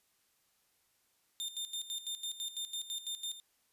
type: tone with tremolo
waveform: sawtooth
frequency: 3616 Hz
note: A7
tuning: 47 cents sharp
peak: -33 dBFS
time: 1.4-3.4 s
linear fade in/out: 0 ms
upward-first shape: square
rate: 6 Hz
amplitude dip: 75%
effects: white hiss -74 dBFS RMS until 3.72 s + resampled to 32000 Hz